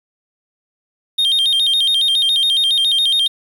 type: tone with vibrato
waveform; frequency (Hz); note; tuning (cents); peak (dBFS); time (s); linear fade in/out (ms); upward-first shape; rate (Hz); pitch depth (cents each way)
triangle; 3431; A7; -44; -11; 1.18-3.28; 10; square; 7.2; 130
effects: 7-bit